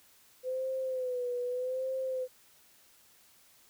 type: tone with vibrato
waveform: sine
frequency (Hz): 507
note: B4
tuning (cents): +45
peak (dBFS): -31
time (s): 0.43-2.28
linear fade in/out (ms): 50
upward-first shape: sine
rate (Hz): 0.82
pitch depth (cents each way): 61
effects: white hiss -62 dBFS RMS until 3.69 s